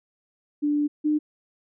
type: tone pair in turn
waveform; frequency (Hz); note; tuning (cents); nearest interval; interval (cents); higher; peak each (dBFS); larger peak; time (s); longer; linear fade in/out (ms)
sine; 294 / 301.9; D4 / D4; +2 / +48; unison; 46; second; -20 / -19; second; 0.62-0.88 / 1.04-1.19; first; 20
effects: none